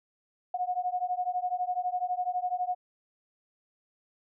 sine beating tone pair, 719 / 731 Hz, F#5 / F#5, -50 / -21 cents, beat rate 12 Hz, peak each -31 dBFS, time 0.54-2.75 s, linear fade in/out 5 ms, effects none

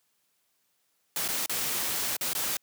white noise with dropouts, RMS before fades -30 dBFS, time 1.16-2.57 s, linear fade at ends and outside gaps 2 ms, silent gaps 1.28-1.286 / 1.461-1.495 / 2.167-2.21 / 2.333-2.35 s, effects white hiss -73 dBFS RMS until 2.62 s + high-pass 100 Hz 12 dB/octave

